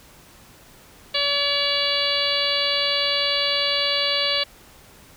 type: harmonic tone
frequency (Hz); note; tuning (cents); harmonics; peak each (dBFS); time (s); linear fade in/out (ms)
570; C#5; +48; 1 / 2 / 3 / 4 / 5 / 6 / 7 / 8; -28 / -32 / -32 / -29 / -26 / -26 / -26 / -27; 1.14-4.44; 10
effects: pink hiss -49 dBFS RMS until 5.16 s